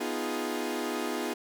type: chord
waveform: sawtooth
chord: F half-diminished seventh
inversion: second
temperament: equal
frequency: 246.9 / 311.1 / 349.2 / 415.3 Hz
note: Cb4 / Eb4 / F4 / Ab4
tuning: 0 / 0 / 0 / 0 cents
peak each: -32 dBFS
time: 0-1.34 s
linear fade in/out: 10 ms
effects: none